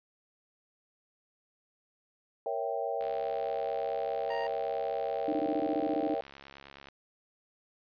sine chord, A# diminished seventh, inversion none, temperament equal, 466.2 / 554.4 / 659.3 / 784 Hz, A#4 / C#5 / E5 / G5, 0 / 0 / 0 / 0 cents, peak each -36 dBFS, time 2.46-6.21 s, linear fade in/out 2 ms
click train, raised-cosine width 0.3 ms, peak -32 dBFS, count 270, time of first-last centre 3.01-6.886 s, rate 69.4 Hz
25% pulse tone, 934 Hz, A#5, 3 cents sharp, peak -33 dBFS, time 4.3-4.47 s, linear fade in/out 2 ms
sine tone bursts, 305.7 Hz, D#4, 30 cents flat, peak -29 dBFS, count 13, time 5.28-6.142 s, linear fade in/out 2 ms, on 46 ms, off 22 ms
effects resampled to 11025 Hz

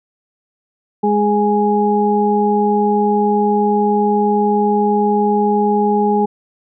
harmonic tone, 207.7 Hz, G#3, in tune, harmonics 1 / 2 / 4, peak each -16 / -16 / -16 dBFS, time 1.03-6.26 s, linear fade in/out 10 ms, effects none

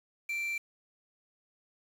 triangle tone with quantisation, 2349 Hz, D7, in tune, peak -30 dBFS, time 0.29-0.58 s, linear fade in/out 5 ms, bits 8, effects none

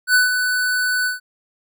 square tone with ADSR envelope, 1495 Hz, F#6, 17 cents sharp, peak -11 dBFS, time 0.07-1.2 s, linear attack 75 ms, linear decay 150 ms, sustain -7 dB, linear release 140 ms, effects none

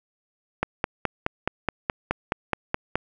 click train, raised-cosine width 0.5 ms, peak -7 dBFS, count 12, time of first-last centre 0.63-2.956 s, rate 4.73 Hz, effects none

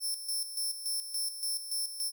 15% pulse tone with tremolo, 5350 Hz, E8, 25 cents sharp, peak -25 dBFS, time 0-2.12 s, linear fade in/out 50 ms, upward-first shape square, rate 3.5 Hz, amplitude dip 65%, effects none

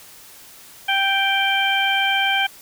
harmonic tone, 784 Hz, G5, in tune, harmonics 1 / 2 / 3 / 4, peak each -22 / -22 / -22 / -22 dBFS, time 0.88-2.47 s, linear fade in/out 10 ms, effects white hiss -44 dBFS RMS until 2.61 s

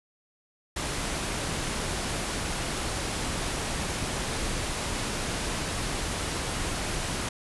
pink low-pass noise, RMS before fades -31 dBFS, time 0.76-7.29 s, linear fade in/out 5 ms, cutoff 11000 Hz, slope 96 dB/octave, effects none

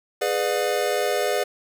square chord, G# diminished seventh, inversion none, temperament just, 415.3 / 498.4 / 598 / 717.6 Hz, G#4 / B4 / D5 / F5, 0 / +16 / +31 / +47 cents, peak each -27 / -27 / -27 / -29 dBFS, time 0.21-1.44 s, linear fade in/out 10 ms, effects none

